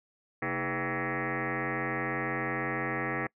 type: tone with frequency modulation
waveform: sine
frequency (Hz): 775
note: G5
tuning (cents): -20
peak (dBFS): -29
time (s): 0.42-3.27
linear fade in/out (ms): 5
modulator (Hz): 182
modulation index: 7.4
effects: noise-tail reverb RT60 0.1 s tail -25 dB re dry